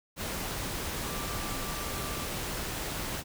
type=tone in noise; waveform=sine; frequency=1174.7 Hz; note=D6; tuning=in tune; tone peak=-43 dBFS; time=1.02-2.28 s; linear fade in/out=50 ms; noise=pink; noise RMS=-35 dBFS; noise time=0.16-3.24 s; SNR=-11 dB; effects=none